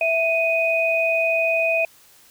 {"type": "tone pair together", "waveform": "sine", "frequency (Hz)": [659.3, 2493], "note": ["E5", "D#7"], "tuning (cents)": [0, 3], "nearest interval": "octave + major seventh", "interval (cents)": 2303, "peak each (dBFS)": -20, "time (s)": [0.01, 1.85], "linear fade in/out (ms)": 2, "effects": ["white hiss -52 dBFS RMS until 2.3 s"]}